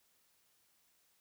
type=silence; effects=white hiss -73 dBFS RMS until 1.2 s